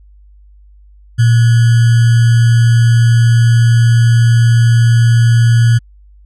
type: tone with sample-and-hold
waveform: sine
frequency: 116.7 Hz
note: A#2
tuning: 2 cents sharp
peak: -5 dBFS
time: 1.18-5.79 s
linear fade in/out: 20 ms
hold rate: 1575 Hz
effects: added 50 Hz sine -39 dBFS peak until 6.25 s + resampled to 24000 Hz